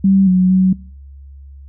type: tone with pitch steps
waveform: sine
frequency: 193.7 / 184.2 / 187.1 Hz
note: G3 / F#3 / F#3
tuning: -20 / -7 / +20 cents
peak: -8 dBFS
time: 0.04-0.73 s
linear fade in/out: 5 ms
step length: 230 ms
effects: noise-tail reverb RT60 0.5 s tail -24 dB re dry + added 69 Hz sine -34 dBFS peak until 1.68 s